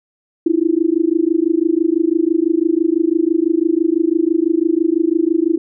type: tone with amplitude modulation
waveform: sine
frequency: 329.6 Hz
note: E4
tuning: in tune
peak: -8 dBFS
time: 0.46-5.58 s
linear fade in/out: 5 ms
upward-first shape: sine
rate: 26 Hz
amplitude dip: 100%
effects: none